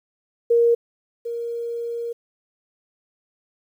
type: tone pair in turn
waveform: sine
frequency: 469 / 469 Hz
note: A#4 / A#4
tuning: +11 / +11 cents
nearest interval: unison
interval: 0 cents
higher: neither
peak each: -13 / -25 dBFS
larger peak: first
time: 0.5-0.75 / 1.25-2.13 s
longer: second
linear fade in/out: 10 ms
effects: 9-bit